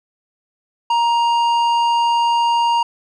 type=tone with tanh clipping; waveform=sine; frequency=938 Hz; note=A#5; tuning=11 cents sharp; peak=-15 dBFS; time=0.9-2.83 s; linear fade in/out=5 ms; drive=11 dB; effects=none